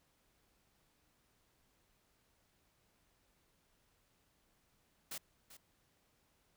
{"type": "noise with echo", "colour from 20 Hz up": "white", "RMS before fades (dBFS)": -44, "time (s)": [5.11, 5.18], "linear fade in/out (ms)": 5, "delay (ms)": 390, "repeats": 1, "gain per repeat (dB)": -13, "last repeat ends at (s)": 5.57, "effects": ["pink hiss -75 dBFS RMS until 6.56 s"]}